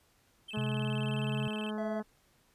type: tone with vibrato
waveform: triangle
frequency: 2864 Hz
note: F7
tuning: 43 cents sharp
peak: -40 dBFS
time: 0.48-1.71 s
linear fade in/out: 10 ms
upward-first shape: square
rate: 19 Hz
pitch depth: 150 cents each way
type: harmonic tone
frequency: 213.5 Hz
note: G#3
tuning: 48 cents sharp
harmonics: 1 / 2 / 3 / 4 / 5 / 6 / 7 / 8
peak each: -35 / -41 / -45 / -47 / -49 / -51 / -52 / -53 dBFS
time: 0.53-2.03 s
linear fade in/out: 20 ms
type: tone with pitch glide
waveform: sine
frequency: 130.81 to 134.64 Hz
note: C3 to C3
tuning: 0 to +50 cents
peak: -32 dBFS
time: 0.57-1.48 s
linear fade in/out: 5 ms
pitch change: +50 cents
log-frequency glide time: 0.9-1.19 s
type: tone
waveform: triangle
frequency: 659.3 Hz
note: E5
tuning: in tune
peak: -34 dBFS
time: 1.78-2 s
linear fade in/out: 2 ms
effects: pink hiss -68 dBFS RMS until 2.54 s + resampled to 32000 Hz